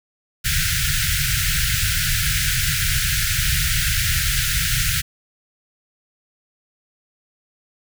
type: band-stop noise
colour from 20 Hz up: pink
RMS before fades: -20 dBFS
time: 0.44-5.02 s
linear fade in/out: 20 ms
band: 160 to 1400 Hz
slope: 96 dB/octave
effects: none